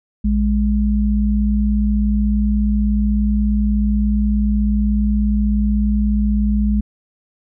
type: tone pair together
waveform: sine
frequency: 58.28 / 207.7 Hz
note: A#1 / G#3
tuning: 0 / 0 cents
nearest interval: octave + minor seventh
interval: 2200 cents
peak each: -16 dBFS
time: 0.24-6.81 s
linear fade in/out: 10 ms
effects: none